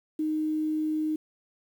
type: tone with quantisation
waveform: sine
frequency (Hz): 309.7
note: D#4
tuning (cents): -8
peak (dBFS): -25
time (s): 0.19-1.16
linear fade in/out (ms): 5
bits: 9
effects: none